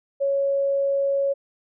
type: tone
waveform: sine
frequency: 554.4 Hz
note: C#5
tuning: in tune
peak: -19 dBFS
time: 0.2-1.34 s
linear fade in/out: 20 ms
effects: none